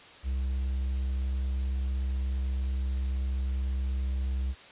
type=tone; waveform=triangle; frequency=65.5 Hz; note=C2; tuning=2 cents sharp; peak=-25 dBFS; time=0.23-4.55 s; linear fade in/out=50 ms; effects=white hiss -50 dBFS RMS until 4.71 s + resampled to 8000 Hz